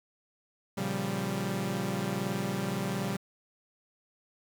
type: chord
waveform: sawtooth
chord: G half-diminished seventh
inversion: first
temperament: equal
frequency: 116.54 / 138.59 / 174.61 / 196 Hz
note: Bb2 / Db3 / F3 / G3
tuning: 0 / 0 / 0 / 0 cents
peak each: -35 / -33 / -33 / -29 dBFS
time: 0.77-3.17 s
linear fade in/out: 10 ms
effects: 9-bit